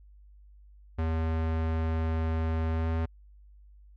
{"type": "tone with pitch glide", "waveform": "square", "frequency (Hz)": [80.7, 81.54], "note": ["E2", "E2"], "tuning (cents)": [-36, -18], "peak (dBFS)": -27, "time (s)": [0.98, 3.06], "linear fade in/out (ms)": 10, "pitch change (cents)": 18, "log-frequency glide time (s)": [2.7, 2.91], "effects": ["added 50 Hz sine -51 dBFS peak until 3.96 s", "low-pass 2000 Hz 12 dB/octave"]}